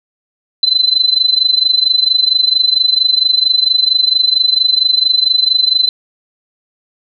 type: tone with amplitude modulation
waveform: sine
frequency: 4045 Hz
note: B7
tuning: 41 cents sharp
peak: -5 dBFS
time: 0.63-5.89 s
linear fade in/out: 2 ms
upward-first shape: sine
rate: 24.4 Hz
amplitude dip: 85%
effects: none